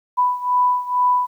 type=beating tone pair; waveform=sine; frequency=991 / 993.2 Hz; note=B5 / B5; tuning=+6 / +9 cents; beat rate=2.2 Hz; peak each=-17 / -20 dBFS; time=0.17-1.27 s; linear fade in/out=20 ms; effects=9-bit